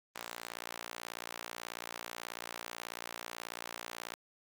sawtooth tone with high-pass filter, 58.3 Hz, A#1, 1 cent sharp, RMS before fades -45 dBFS, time 0.15-4.15 s, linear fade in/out 10 ms, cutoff 800 Hz, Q 0.56, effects Opus 32 kbps

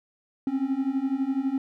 triangle beating tone pair, 261.6 / 273.6 Hz, C4 / C#4, 0 / -23 cents, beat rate 12 Hz, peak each -26 / -24 dBFS, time 0.47-1.58 s, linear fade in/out 2 ms, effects none

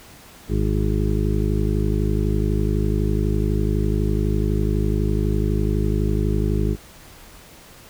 harmonic tone, 52 Hz, G#1, 3 cents sharp, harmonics 1 / 2 / 3 / 4 / 6 / 7 / 8, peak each -21 / -24 / -26 / -27 / -29 / -29 / -30 dBFS, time 0.48-6.77 s, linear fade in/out 50 ms, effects pink hiss -45 dBFS RMS until 7.89 s

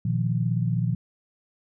sine chord, Bb suspended fourth, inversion none, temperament equal with one note detuned, 119.13 / 155.56 / 174.61 Hz, Bb2 / Eb3 / F3, +38 / 0 / 0 cents, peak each -24 / -28 / -27 dBFS, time 0.05-0.95 s, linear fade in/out 5 ms, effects none

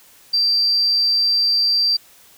sine tone with amplitude modulation, 4699 Hz, D8, in tune, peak -12 dBFS, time 0.33-1.97 s, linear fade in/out 10 ms, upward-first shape sine, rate 198 Hz, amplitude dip 30%, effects tanh soft clip ceiling -8 dBFS + white hiss -49 dBFS RMS until 2.37 s

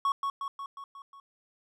triangle tone with echo, 1108.7 Hz, C#6, in tune, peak -22 dBFS, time 0.05-0.12 s, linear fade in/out 2 ms, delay 180 ms, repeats 6, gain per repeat -4 dB, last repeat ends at 1.2 s, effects none

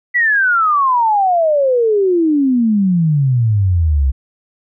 sine exponential sweep, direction down, 1987 to 64.1 Hz, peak -10 dBFS, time 0.14-4.12 s, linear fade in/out 20 ms, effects none

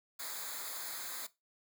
white noise with comb filter, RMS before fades -42 dBFS, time 0.19-1.27 s, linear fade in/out 10 ms, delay 0.35 ms, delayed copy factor -0.85, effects noise-tail reverb RT60 0.2 s tail -17 dB re dry

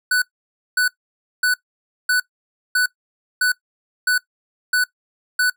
square tone bursts, 1491 Hz, F#6, 13 cents sharp, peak -15 dBFS, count 9, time 0.11-5.5 s, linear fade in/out 5 ms, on 110 ms, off 550 ms, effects noise-tail reverb RT60 0.1 s tail -20 dB re dry

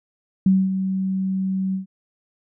sine tone with ADSR envelope, 190.1 Hz, F#3, 47 cents sharp, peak -11 dBFS, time 0.46-1.86 s, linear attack 4 ms, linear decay 230 ms, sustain -9 dB, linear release 120 ms, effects none

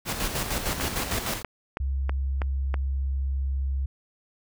pink noise with tremolo, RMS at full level -27 dBFS, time 0.05-1.43 s, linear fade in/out 50 ms, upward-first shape square, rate 6.6 Hz, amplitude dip 50%
click train, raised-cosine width 0.5 ms, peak -15 dBFS, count 7, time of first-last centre 0.8-2.742 s, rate 3.09 Hz
sine tone, 67.4 Hz, C#2, 48 cents flat, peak -24 dBFS, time 1.8-3.86 s, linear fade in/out 5 ms
effects none

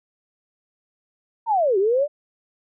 sine linear two-way sweep, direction down then up, 945 to 368.6 to 604 Hz, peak -16 dBFS, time 1.46-2.08 s, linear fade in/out 50 ms, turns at 1.78 s, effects none

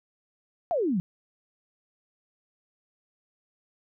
sine exponential sweep, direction down, 740 to 164.81 Hz, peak -23 dBFS, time 0.71-1 s, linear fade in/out 0 ms, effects none

